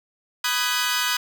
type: chord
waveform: 15% pulse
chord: G# minor seventh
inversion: first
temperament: equal with one note detuned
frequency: 987.8 / 1244.5 / 1501.5 / 1661.2 Hz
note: B5 / D#6 / F#6 / G#6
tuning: 0 / 0 / +25 / 0 cents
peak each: -21 / -21 / -19 / -21 dBFS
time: 0.44-1.17 s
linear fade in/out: 5 ms
effects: none